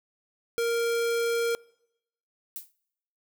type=tone; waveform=square; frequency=466.2 Hz; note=A#4; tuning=in tune; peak=-25 dBFS; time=0.58-1.55 s; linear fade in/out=0 ms
type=noise with exponential decay; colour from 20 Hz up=violet; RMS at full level=-33 dBFS; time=2.56-2.72 s; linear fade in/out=0 ms; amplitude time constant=34 ms
effects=noise-tail reverb RT60 0.8 s tail -25 dB re dry